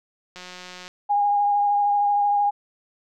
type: click train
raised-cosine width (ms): 0.2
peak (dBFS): -22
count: 95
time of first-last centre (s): 0.36-0.879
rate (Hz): 181
type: tone with vibrato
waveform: sine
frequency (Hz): 817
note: G#5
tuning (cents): -29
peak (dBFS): -17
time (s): 1.09-2.51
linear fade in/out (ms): 20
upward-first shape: sine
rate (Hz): 13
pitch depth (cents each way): 15
effects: none